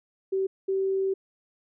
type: tone pair in turn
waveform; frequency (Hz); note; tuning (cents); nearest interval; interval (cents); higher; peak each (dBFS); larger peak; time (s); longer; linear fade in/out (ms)
sine; 384.1 / 385.4; G4 / G4; -35 / -29; unison; 6; second; -23; neither; 0.32-0.47 / 0.68-1.14; second; 10
effects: none